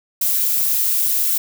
violet noise, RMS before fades -18 dBFS, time 0.21-1.38 s, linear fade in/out 5 ms, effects none

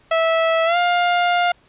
sawtooth tone with pitch glide, 654 to 705 Hz, E5 to F5, -14 to +16 cents, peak -11 dBFS, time 0.11-1.52 s, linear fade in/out 5 ms, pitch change +130 cents, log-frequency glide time 0.65-0.77 s, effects pink hiss -55 dBFS RMS until 1.68 s + resampled to 8000 Hz

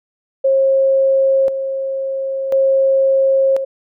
sine tone with tremolo, 538 Hz, C5, 48 cents sharp, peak -10 dBFS, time 0.44-3.65 s, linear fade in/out 10 ms, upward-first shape square, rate 0.48 Hz, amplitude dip 60%, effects none

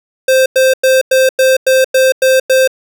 square tone bursts, 523 Hz, C5, 1 cent flat, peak -7 dBFS, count 9, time 0.28-2.676 s, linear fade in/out 5 ms, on 180 ms, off 97 ms, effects none

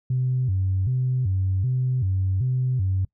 sine tone with vibrato, 110 Hz, A2, in tune, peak -19 dBFS, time 0.1-3.05 s, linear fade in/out 5 ms, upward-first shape square, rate 1.3 Hz, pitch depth 260 cents each way, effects noise-tail reverb RT60 0.1 s tail -24 dB re dry + tanh soft clip ceiling -15 dBFS

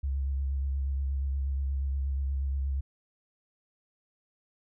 sine tone with vibrato, 68.2 Hz, C#2, 28 cents flat, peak -27 dBFS, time 0.03-2.81 s, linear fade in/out 10 ms, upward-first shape sine, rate 8.4 Hz, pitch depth 33 cents each way, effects none

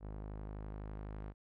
sawtooth tone with low-pass filter sweep, 51.91 Hz, G#1, in tune, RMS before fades -45 dBFS, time 0-1.34 s, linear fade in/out 50 ms, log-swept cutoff 950 to 1600 Hz, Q 0.77, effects none

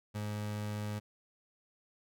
30% pulse tone, 105 Hz, G#2, 19 cents sharp, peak -33 dBFS, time 0.14-1 s, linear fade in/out 20 ms, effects none

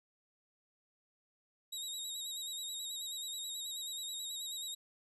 25% pulse tone with vibrato, 3800 Hz, A#7, 33 cents sharp, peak -35 dBFS, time 1.72-4.75 s, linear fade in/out 10 ms, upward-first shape sine, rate 9.3 Hz, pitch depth 54 cents each way, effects none

